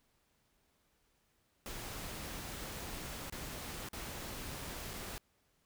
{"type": "noise with dropouts", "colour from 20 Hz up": "pink", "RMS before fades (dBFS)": -44, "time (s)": [1.66, 5.18], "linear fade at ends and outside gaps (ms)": 0, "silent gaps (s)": [[3.298, 3.324], [3.887, 3.932], [4.934, 4.938]], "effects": ["pink hiss -75 dBFS RMS until 5.65 s"]}